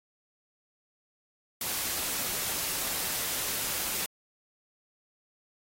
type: noise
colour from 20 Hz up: white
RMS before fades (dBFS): -32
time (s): 1.61-4.06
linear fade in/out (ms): 2
effects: AAC 48 kbps